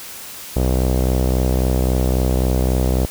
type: tone with low-pass filter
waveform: sawtooth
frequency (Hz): 63.7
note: C2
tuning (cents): -46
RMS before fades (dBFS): -17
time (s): 0.56-3.06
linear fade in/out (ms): 5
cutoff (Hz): 580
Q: 1.7
effects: white hiss -34 dBFS RMS until 3.1 s